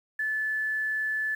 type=tone with quantisation; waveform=sine; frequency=1738 Hz; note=A6; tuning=22 cents flat; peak=-26 dBFS; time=0.19-1.35 s; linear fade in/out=5 ms; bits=9; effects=none